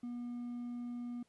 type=tone with hard clipping; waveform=triangle; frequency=241.5 Hz; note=B3; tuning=39 cents flat; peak=-40 dBFS; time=0.03-1.23 s; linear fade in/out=5 ms; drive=5 dB; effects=pink hiss -75 dBFS RMS until 1.28 s + resampled to 24000 Hz